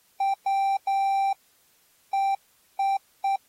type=tone bursts at uneven times; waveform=triangle; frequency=784 Hz; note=G5; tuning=in tune; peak=-19 dBFS; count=6; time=0.2-0.34 / 0.46-0.77 / 0.87-1.33 / 2.13-2.35 / 2.79-2.97 / 3.24-3.36 s; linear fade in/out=5 ms; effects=white hiss -63 dBFS RMS until 3.48 s + AAC 48 kbps